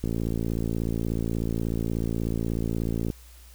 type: click train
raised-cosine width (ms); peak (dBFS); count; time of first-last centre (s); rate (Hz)
3; -15; 174; 0.04-3.102; 56.5
effects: added 60 Hz sine -47 dBFS peak until 3.54 s + white hiss -54 dBFS RMS until 3.54 s